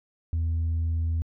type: tone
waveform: sine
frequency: 82 Hz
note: E2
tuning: 9 cents flat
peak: -21 dBFS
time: 0.33-1.22 s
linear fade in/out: 0 ms
effects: tanh soft clip ceiling -22 dBFS